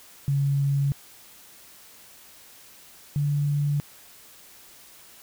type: tone pair in turn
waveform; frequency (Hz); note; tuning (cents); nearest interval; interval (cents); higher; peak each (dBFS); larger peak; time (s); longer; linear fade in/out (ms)
sine; 139.9 / 144.83; C#3 / D3; +16 / -24; minor second; 60; second; -20 / -21; first; 0.28-0.92 / 3.16-3.8; neither; 0
effects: white hiss -50 dBFS RMS until 5.22 s